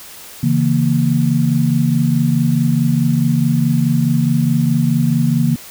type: chord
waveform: sine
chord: A# diminished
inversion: first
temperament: equal with one note detuned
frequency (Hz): 138.59 / 163.3 / 233.1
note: C#3 / E3 / A#3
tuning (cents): 0 / -16 / 0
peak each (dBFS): -16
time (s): 0.43-5.56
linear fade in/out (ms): 5
effects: white hiss -36 dBFS RMS until 5.7 s